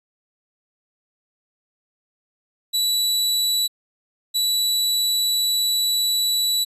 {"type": "tone pair in turn", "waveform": "sawtooth", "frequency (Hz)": [3941, 3941], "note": ["B7", "B7"], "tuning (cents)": [-4, -4], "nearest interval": "unison", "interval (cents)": 0, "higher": "neither", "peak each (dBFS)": [-15, -15], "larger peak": "neither", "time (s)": [[2.73, 3.68], [4.34, 6.65]], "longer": "second", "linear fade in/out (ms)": 20, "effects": ["resampled to 32000 Hz"]}